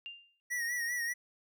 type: tone with exponential decay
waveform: sine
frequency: 2794 Hz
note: F7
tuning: in tune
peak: -38 dBFS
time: 0.06-0.4 s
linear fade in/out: 0 ms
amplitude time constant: 72 ms
type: tone with vibrato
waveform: square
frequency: 1906 Hz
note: A#6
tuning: 38 cents sharp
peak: -33 dBFS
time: 0.5-1.14 s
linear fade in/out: 20 ms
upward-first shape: sine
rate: 5.1 Hz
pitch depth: 54 cents each way
effects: none